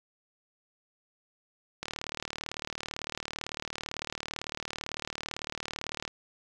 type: click train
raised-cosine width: 0.2 ms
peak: -17 dBFS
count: 162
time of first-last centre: 1.83-6.078 s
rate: 37.9 Hz
effects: none